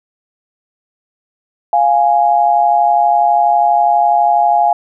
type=tone pair together; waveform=sine; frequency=698.4 / 830.6 Hz; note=F5 / G#5; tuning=0 / 0 cents; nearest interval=minor third; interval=300 cents; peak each=-11 dBFS; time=1.73-4.73 s; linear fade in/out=2 ms; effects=none